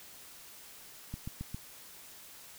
click train, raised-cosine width 5 ms, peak -26 dBFS, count 4, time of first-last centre 1.14-1.545 s, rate 7.4 Hz, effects white hiss -52 dBFS RMS until 2.58 s

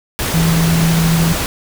sine tone in noise, 164.81 Hz, E3, in tune, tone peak -11 dBFS, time 0.34-1.33 s, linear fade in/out 0 ms, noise pink, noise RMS -19 dBFS, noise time 0.19-1.46 s, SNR +5 dB, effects none

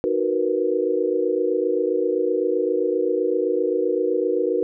sine chord, B major seventh, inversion first, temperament equal, 311.1 / 370 / 466.2 / 493.9 Hz, D#4 / F#4 / A#4 / B4, 0 / 0 / 0 / 0 cents, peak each -27 / -23 / -23 / -25 dBFS, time 0.04-4.63 s, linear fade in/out 0 ms, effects none

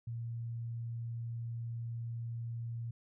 sine tone, 116.54 Hz, A#2, in tune, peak -37 dBFS, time 0.07-2.91 s, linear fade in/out 5 ms, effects none

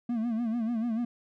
triangle tone with vibrato, 230 Hz, A#3, 23 cents flat, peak -25 dBFS, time 0.09-1.05 s, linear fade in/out 5 ms, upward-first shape sine, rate 6.8 Hz, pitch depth 98 cents each way, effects none

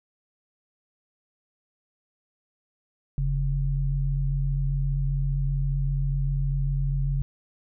sine tone pair together, 43.65 / 138.59 Hz, F1 / C#3, 0 / 0 cents, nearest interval octave + minor sixth, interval 2000 cents, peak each -25 dBFS, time 3.18-7.22 s, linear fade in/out 0 ms, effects none

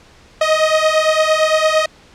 sawtooth beating tone pair, 622.3 / 631.1 Hz, D#5 / D#5, 0 / +24 cents, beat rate 8.8 Hz, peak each -11 dBFS, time 0.41-1.86 s, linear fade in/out 5 ms, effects pink hiss -46 dBFS RMS until 2.14 s + low-pass 6000 Hz 12 dB/octave

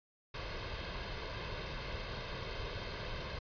pink noise with comb filter, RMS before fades -41 dBFS, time 0.34-3.39 s, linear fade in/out 5 ms, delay 1.9 ms, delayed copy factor +0.55, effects resampled to 11025 Hz

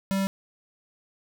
square tone, 194.3 Hz, G3, 15 cents flat, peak -24 dBFS, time 0.11-0.27 s, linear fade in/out 0 ms, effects none

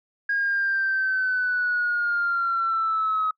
sine linear sweep, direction down, 1636 to 1269 Hz, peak -20 dBFS, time 0.29-3.31 s, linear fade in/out 5 ms, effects noise-tail reverb RT60 0.1 s tail -26 dB re dry + tanh soft clip ceiling -16 dBFS

